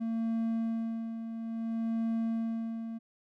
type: tone with tremolo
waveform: triangle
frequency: 226.9 Hz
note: A#3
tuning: 47 cents flat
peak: -26 dBFS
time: 0-2.99 s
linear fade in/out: 20 ms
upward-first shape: sine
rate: 0.59 Hz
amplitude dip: 60%
effects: none